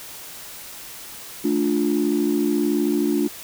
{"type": "chord", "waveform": "sine", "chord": "D minor", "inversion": "second", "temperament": "just", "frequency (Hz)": [220.2, 293.7, 352.4], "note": ["A3", "D4", "F4"], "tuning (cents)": [2, 0, 16], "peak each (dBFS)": [-23, -20, -22], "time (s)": [1.44, 3.28], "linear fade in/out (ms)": 10, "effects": ["tanh soft clip ceiling -11 dBFS", "white hiss -38 dBFS RMS until 3.43 s"]}